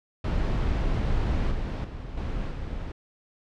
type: noise with level steps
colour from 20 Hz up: brown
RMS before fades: -25 / -29 / -36 / -30 / -33 dBFS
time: 0.24-2.92 s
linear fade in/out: 5 ms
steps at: 1.51 / 1.84 / 2.17 / 2.51 s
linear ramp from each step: 5 ms
effects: low-pass 4000 Hz 12 dB/octave